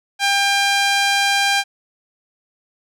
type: tone with band-pass filter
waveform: sawtooth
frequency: 798 Hz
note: G5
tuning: 31 cents sharp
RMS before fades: -17 dBFS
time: 0.19-1.64 s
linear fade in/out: 50 ms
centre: 3300 Hz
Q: 0.62
effects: none

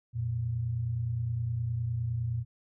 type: tone pair together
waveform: sine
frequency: 88.7 / 118.4 Hz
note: F2 / A#2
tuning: +27 / +27 cents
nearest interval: perfect fourth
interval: 500 cents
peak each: -37 / -29 dBFS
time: 0.13-2.45 s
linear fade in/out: 50 ms
effects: none

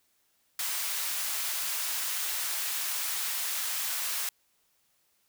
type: high-pass noise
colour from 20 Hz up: white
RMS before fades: -32 dBFS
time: 0.59-4.29 s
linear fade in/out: 2 ms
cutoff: 940 Hz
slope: 12 dB/octave
effects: white hiss -71 dBFS RMS until 5.28 s

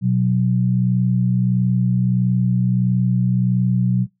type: tone pair together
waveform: sine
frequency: 123.47 / 185 Hz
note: B2 / F#3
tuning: 0 / 0 cents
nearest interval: perfect fifth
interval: 700 cents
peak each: -17 dBFS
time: 0.01-4.07 s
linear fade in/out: 50 ms
effects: noise-tail reverb RT60 0.2 s tail -22 dB re dry

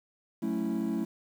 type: chord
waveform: triangle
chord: F# minor seventh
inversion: none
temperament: equal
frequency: 185 / 220 / 277.2 / 329.6 Hz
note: F#3 / A3 / C#4 / E4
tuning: 0 / 0 / 0 / 0 cents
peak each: -34 / -29 / -33 / -31 dBFS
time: 0.42-1.05 s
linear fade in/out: 10 ms
effects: tanh soft clip ceiling -20 dBFS + 9-bit

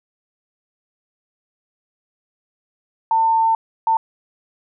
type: tone bursts at uneven times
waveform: sine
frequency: 899 Hz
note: A5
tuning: 37 cents sharp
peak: -13 dBFS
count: 2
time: 3.11-3.55 / 3.87-3.97 s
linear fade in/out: 2 ms
effects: none

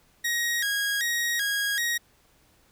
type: tone with vibrato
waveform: sawtooth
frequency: 1760 Hz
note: A6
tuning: in tune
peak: -21 dBFS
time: 0.24-1.98 s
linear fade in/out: 10 ms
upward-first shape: square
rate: 1.3 Hz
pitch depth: 120 cents each way
effects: pink hiss -62 dBFS RMS until 2.71 s

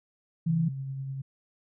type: tone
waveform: sine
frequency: 164.9 Hz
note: E3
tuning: 1 cent sharp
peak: -23 dBFS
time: 0.46-0.69 s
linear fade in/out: 10 ms
type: tone with tremolo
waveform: sine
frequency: 135.2 Hz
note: C#3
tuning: 43 cents flat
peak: -31 dBFS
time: 0.48-1.22 s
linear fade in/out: 10 ms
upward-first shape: triangle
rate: 10 Hz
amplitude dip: 30%
effects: none

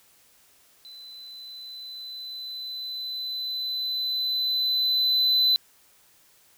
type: tone with level ramp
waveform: triangle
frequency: 4017 Hz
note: B7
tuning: 29 cents sharp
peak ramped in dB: -41 to -16 dBFS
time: 0.85-5.56 s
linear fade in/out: 0 ms
effects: white hiss -59 dBFS RMS until 6.57 s

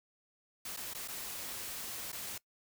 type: noise with dropouts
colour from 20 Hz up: white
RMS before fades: -42 dBFS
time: 0.65-2.38 s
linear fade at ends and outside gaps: 5 ms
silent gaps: 0.765-0.771 / 0.936-0.947 / 1.077-1.083 / 2.119-2.127 s
effects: noise-tail reverb RT60 0.1 s tail -21 dB re dry

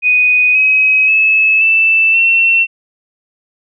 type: tone with pitch steps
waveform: sine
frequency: 2489 / 2541 / 2595 / 2649 / 2705 Hz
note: D#7 / D#7 / E7 / E7 / E7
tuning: 0 / +36 / -28 / +8 / +44 cents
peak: -7 dBFS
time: 0.02-2.67 s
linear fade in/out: 50 ms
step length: 530 ms
effects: none

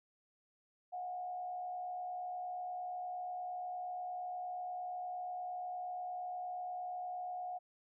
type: tone with frequency modulation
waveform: sine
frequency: 725 Hz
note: F#5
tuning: 35 cents flat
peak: -39 dBFS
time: 0.92-7.59 s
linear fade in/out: 20 ms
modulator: 68.5 Hz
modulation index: 0.35
effects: none

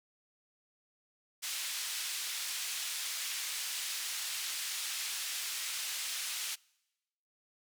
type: band-pass noise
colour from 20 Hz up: pink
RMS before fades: -38 dBFS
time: 1.42-6.56 s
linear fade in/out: 20 ms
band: 2700 to 12000 Hz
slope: 12 dB/octave
effects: noise-tail reverb RT60 1.0 s tail -26 dB re dry

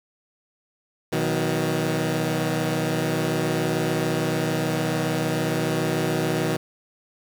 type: chord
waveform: 15% pulse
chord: B major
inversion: none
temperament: equal with one note detuned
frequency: 123.47 / 158.19 / 185 Hz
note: B2 / D#3 / F#3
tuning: 0 / +29 / 0 cents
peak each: -22 / -18 / -23 dBFS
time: 1.12-6.57 s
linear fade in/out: 10 ms
effects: 7-bit

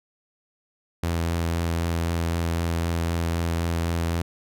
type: tone with vibrato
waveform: sawtooth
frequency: 84 Hz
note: E2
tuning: 33 cents sharp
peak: -19 dBFS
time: 1.03-4.22 s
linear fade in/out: 5 ms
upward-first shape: triangle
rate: 3.9 Hz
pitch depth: 17 cents each way
effects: none

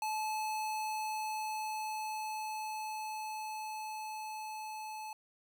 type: tone with level ramp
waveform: square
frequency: 864 Hz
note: A5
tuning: 32 cents flat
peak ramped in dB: -34 to -42 dBFS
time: 0.02-5.13 s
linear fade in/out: 2 ms
effects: none

